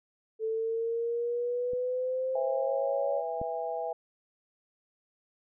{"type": "exponential sweep", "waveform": "sine", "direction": "up", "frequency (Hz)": [440, 566], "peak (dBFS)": -28, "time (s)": [0.39, 3.23], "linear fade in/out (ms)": 50}
{"type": "clicks", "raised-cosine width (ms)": 3, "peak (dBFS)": [-33, -25], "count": 2, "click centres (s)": [1.734, 3.415]}
{"type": "chord", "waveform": "sine", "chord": "E major", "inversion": "second", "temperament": "equal with one note detuned", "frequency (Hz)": [493.9, 659.3, 812.1], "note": ["B4", "E5", "G#5"], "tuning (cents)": [0, 0, -39], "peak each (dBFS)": [-36, -34, -36], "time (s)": [2.35, 3.93], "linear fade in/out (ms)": 5}
{"effects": []}